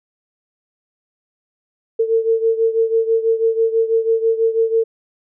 sine beating tone pair, 450 / 456.1 Hz, A4 / A#4, +39 / -38 cents, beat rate 6.1 Hz, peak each -15 / -19 dBFS, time 1.99-4.84 s, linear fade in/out 10 ms, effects none

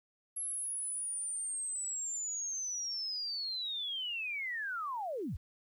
sine linear sweep, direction down, 11175 to 41.67 Hz, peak -35 dBFS, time 0.36-5.37 s, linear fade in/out 10 ms, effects 11-bit

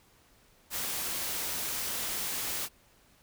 white noise, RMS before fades -34 dBFS, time 0.7-2.69 s, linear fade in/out 50 ms, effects pink hiss -63 dBFS RMS until 3.22 s

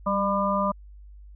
harmonic tone with a mistuned harmonic, 200 Hz, G3, 35 cents sharp, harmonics 1 / 3 / 5 / 6, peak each -27 / -27 / -27 / -27 dBFS, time 0.06-0.72 s, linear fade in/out 10 ms, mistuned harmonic 1, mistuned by -36 cents, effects added 50 Hz sine -43 dBFS peak until 1.35 s

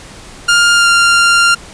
sawtooth tone with pitch glide, 1406 to 1391.5 Hz, F6 to F6, +11 to -7 cents, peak -3 dBFS, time 0.48-1.55 s, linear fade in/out 10 ms, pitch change -18 cents, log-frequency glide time 0.74-0.88 s, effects pink hiss -34 dBFS RMS until 1.73 s + resampled to 22050 Hz

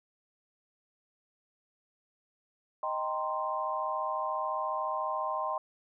sine chord, C minor seventh, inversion first, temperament equal, 622.3 / 784 / 932.3 / 1046.5 Hz, Eb5 / G5 / Bb5 / C6, 0 / 0 / 0 / 0 cents, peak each -36 / -37 / -38 / -33 dBFS, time 2.83-5.58 s, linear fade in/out 2 ms, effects none

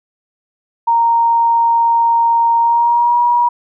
sine tone with pitch glide, 929 to 959.5 Hz, A#5 to A#5, -6 to +50 cents, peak -9 dBFS, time 0.87-3.49 s, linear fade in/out 10 ms, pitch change +56 cents, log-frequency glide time 2.59-3.18 s, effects none

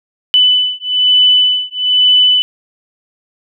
sine beating tone pair, 2995 / 2996.1 Hz, F#7 / F#7, +20 / +21 cents, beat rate 1.1 Hz, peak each -11 dBFS, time 0.34-2.42 s, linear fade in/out 0 ms, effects none

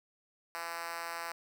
5% pulse tone with high-pass filter, 168.4 Hz, E3, 37 cents sharp, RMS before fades -40 dBFS, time 0.55-1.32 s, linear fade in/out 0 ms, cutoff 780 Hz, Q 1.1, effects none

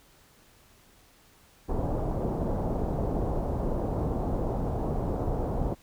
pink low-pass noise, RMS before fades -29 dBFS, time 1.68-5.75 s, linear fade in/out 20 ms, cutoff 810 Hz, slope 24 dB/octave, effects pink hiss -59 dBFS RMS until 5.82 s

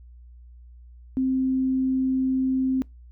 sine tone, 261.6 Hz, C4, in tune, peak -20 dBFS, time 1.17-2.82 s, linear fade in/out 0 ms, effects noise-tail reverb RT60 0.2 s tail -25 dB re dry + added 60 Hz sine -44 dBFS peak until 3.11 s

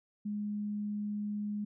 sine tone, 207.8 Hz, G#3, 1 cent sharp, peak -33 dBFS, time 0.25-1.65 s, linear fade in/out 10 ms, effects none

